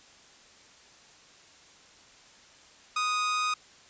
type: tone with amplitude modulation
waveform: sawtooth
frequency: 1244.5 Hz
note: D#6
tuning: in tune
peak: -21 dBFS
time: 2.96-3.54 s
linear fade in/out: 5 ms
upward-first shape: sine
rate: 213 Hz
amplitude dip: 30%
effects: white hiss -55 dBFS RMS until 3.89 s + resampled to 16000 Hz